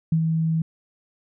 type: tone with ADSR envelope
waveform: sine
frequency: 161.6 Hz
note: E3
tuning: 34 cents flat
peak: -15 dBFS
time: 0.12-0.62 s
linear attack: 4 ms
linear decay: 76 ms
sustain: -4 dB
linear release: 4 ms
effects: none